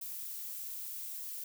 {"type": "noise", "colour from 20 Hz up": "violet", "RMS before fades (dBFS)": -42, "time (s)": [0.01, 1.44], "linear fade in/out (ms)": 5, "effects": []}